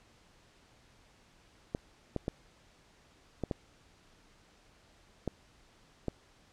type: clicks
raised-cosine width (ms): 2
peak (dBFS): -19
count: 7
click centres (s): 1.749 / 2.163 / 2.281 / 3.437 / 3.512 / 5.277 / 6.083
effects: pink hiss -63 dBFS RMS until 6.52 s + low-pass 7000 Hz 12 dB/octave